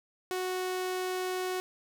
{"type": "tone", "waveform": "sawtooth", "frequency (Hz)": 368.8, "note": "F#4", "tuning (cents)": -6, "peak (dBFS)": -27, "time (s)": [0.31, 1.6], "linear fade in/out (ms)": 0, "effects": []}